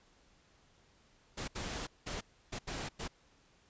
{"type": "noise bursts at uneven times", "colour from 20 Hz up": "pink", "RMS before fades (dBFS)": -40, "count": 6, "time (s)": [[1.37, 1.48], [1.55, 1.87], [2.06, 2.21], [2.52, 2.59], [2.67, 2.89], [2.99, 3.08]], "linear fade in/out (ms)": 10, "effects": ["pink hiss -67 dBFS RMS until 3.69 s", "resampled to 16000 Hz"]}